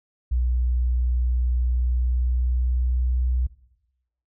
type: tone with pitch glide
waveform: sine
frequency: 61.3 to 62.34 Hz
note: B1 to B1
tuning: -12 to +17 cents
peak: -19 dBFS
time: 0.31-3.47 s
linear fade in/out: 10 ms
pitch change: +29 cents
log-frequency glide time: 1.64-3.25 s
effects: noise-tail reverb RT60 0.9 s tail -19 dB re dry